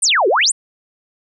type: exponential two-way sweep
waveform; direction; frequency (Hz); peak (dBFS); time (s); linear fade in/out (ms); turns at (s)
sine; down then up; 9870 to 350.4 to 9870; -11; 0.02-0.52; 10; 0.28
effects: none